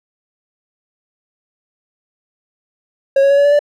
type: tone with pitch steps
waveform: triangle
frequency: 547 / 554.3 / 561.7 / 569.2 / 576.9 / 584.6 Hz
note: C#5 / C#5 / C#5 / C#5 / D5 / D5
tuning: -23 / 0 / +23 / +46 / -31 / -8 cents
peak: -6 dBFS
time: 3.16-3.592 s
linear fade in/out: 5 ms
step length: 72 ms
effects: none